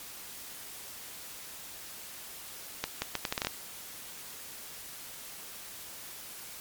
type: accelerating click train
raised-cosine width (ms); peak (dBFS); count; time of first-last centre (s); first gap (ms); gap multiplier
0.2; -12; 9; 2.84-3.47; 180; 0.74
effects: white hiss -45 dBFS RMS until 6.6 s + MP3 96 kbps